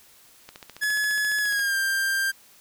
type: click train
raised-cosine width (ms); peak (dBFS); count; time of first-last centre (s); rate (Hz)
0.2; -23; 17; 0.49-1.593; 14.5
type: tone with pitch glide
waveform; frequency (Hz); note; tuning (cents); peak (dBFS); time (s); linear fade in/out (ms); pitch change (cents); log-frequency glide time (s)
45% pulse; 1700 to 1586.2; G#6 to G6; +40 to +20; -22; 0.81-2.32; 20; -120; 1.39-1.76
effects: white hiss -54 dBFS RMS until 2.6 s